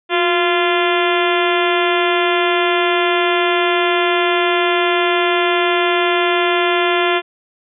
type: harmonic tone with a mistuned harmonic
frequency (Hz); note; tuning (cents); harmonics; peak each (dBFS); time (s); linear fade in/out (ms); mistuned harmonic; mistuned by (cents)
345.7; F4; -18; 1 / 2 / 3 / 4 / 5 / 6 / 7 / 8 / 9 / 10; -17 / -20 / -22 / -23 / -24 / -25 / -25 / -26 / -27 / -27; 0.09-7.22; 50; 1; +64
effects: none